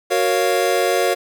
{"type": "chord", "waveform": "square", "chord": "Gb major seventh", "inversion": "none", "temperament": "equal", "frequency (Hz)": [370, 466.2, 554.4, 698.5], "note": ["Gb4", "Bb4", "Db5", "F5"], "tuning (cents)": [0, 0, 0, 0], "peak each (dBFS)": -22, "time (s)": [0.1, 1.15], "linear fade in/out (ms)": 20, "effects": []}